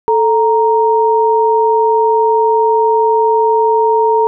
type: tone pair together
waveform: sine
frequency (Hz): 440 / 932.3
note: A4 / A#5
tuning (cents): 0 / 0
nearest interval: octave + minor second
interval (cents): 1300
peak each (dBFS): -11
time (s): 0.08-4.27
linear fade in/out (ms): 0
effects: none